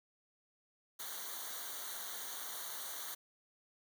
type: noise with comb filter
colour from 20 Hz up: white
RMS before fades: -44 dBFS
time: 0.99-3.15 s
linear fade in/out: 10 ms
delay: 0.39 ms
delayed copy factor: -0.9
effects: none